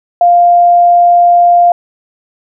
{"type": "tone", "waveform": "sine", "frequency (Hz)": 699, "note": "F5", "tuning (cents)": 1, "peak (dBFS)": -3, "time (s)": [0.21, 1.72], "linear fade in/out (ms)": 2, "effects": []}